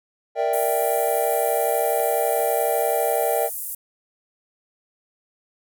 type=chord; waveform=triangle; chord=E half-diminished seventh; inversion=second; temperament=equal; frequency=466.2 / 587.3 / 659.3 / 784 Hz; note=Bb4 / D5 / E5 / G5; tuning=0 / 0 / 0 / 0 cents; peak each=-23 dBFS; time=0.35-3.5 s; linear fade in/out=50 ms
type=band-pass noise; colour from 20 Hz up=white; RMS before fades=-31 dBFS; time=0.53-3.75 s; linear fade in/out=5 ms; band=9400 to 16000 Hz; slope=24 dB/octave
type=clicks; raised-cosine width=0.3 ms; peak=-27 dBFS; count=3; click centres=1.344 / 1.997 / 2.401 s
effects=none